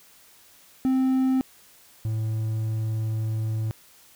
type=tone pair in turn; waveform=triangle; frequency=261.4 / 110.11 Hz; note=C4 / A2; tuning=-1 / +2 cents; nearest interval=octave + minor third; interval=1497 cents; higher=first; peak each=-17 / -22 dBFS; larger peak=first; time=0.85-1.41 / 2.05-3.71 s; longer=second; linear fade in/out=0 ms; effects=white hiss -54 dBFS RMS until 4.15 s